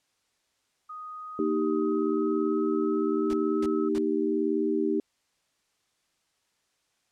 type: tone with pitch glide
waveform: sine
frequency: 1244.5 to 1291.4 Hz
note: D#6 to E6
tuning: 0 to -36 cents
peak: -37 dBFS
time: 0.89-3.89 s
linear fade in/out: 10 ms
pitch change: +64 cents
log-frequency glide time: 1.13-3.21 s
type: chord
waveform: sine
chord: Eb major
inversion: second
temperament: equal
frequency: 233.1 / 311.1 / 392 Hz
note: Bb3 / Eb4 / G4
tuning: 0 / 0 / 0 cents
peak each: -31 / -27 / -27 dBFS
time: 1.39-5 s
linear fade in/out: 2 ms
type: noise bursts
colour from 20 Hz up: pink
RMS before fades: -41 dBFS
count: 3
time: 3.3-3.982 s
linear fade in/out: 0 ms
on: 34 ms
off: 290 ms
effects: white hiss -73 dBFS RMS until 7.11 s + low-pass 8000 Hz 12 dB/octave